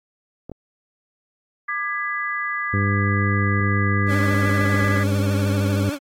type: clicks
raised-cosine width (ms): 2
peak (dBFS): -21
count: 2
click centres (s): 0.496 / 0.517
type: chord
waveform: sine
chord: G# diminished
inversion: second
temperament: just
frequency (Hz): 1196.1 / 1661.2 / 1993.5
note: D6 / G#6 / B6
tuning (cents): +31 / 0 / +16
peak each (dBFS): -27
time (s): 1.68-5.04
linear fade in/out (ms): 10
type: harmonic tone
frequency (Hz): 100.3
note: G2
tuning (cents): +40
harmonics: 1 / 2 / 3 / 4 / 5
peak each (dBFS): -19 / -25 / -30 / -32 / -35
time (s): 2.73-5.9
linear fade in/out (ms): 10
type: tone with vibrato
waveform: 30% pulse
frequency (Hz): 287.5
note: D4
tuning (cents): -37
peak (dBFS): -22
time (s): 4.07-5.99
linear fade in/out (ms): 50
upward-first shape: triangle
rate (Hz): 13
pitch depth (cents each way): 96
effects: AAC 48 kbps